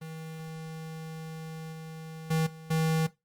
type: tone with level steps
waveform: square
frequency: 160 Hz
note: D#3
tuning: 49 cents sharp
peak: -39 / -41 / -25 / -45 / -25 dBFS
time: 0.01-3.07 s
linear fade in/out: 10 ms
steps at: 1.72 / 2.3 / 2.46 / 2.7 s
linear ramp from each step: 10 ms
effects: noise-tail reverb RT60 0.2 s tail -17 dB re dry + Opus 32 kbps